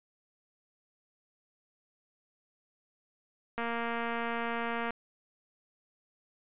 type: click train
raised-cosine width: 0.5 ms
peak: -20 dBFS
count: 310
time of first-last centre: 3.58-4.906 s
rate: 233 Hz
effects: resampled to 8000 Hz